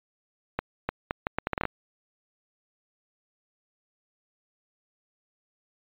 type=accelerating click train; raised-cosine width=0.5 ms; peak=-11 dBFS; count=11; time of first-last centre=0.59-1.653 s; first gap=300 ms; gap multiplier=0.73; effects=resampled to 8000 Hz